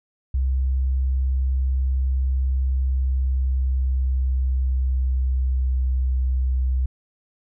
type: tone with pitch glide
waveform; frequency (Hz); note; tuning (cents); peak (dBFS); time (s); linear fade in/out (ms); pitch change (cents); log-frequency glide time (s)
sine; 65.41 to 64.1; C2 to C2; 0 to -35; -18; 0.34-6.86; 5; -35; 2.69-5.9
effects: none